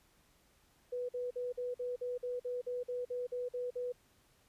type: tone bursts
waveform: sine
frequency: 493.3 Hz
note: B4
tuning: 2 cents flat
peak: -35 dBFS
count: 14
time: 0.92-3.924 s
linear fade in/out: 10 ms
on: 170 ms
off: 48 ms
effects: pink hiss -69 dBFS RMS until 4.48 s + resampled to 32000 Hz